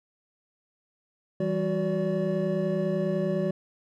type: tone cluster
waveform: triangle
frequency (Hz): 166.3 / 196.3 / 370.1 / 575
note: E3 / G3 / F#4 / D5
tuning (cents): +16 / +3 / 0 / -37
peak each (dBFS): -28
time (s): 1.4-3.51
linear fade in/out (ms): 5
effects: none